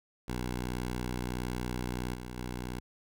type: tone with level steps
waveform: 10% pulse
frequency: 61.5 Hz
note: B1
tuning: 7 cents flat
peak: -25 / -32 / -28 dBFS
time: 0.28-2.8 s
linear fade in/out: 5 ms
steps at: 2.14 / 2.37 s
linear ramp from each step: 10 ms
effects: none